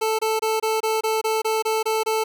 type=tone bursts; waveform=25% pulse; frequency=440 Hz; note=A4; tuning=in tune; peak=-16 dBFS; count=11; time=0.01-2.24 s; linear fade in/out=10 ms; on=180 ms; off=25 ms; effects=none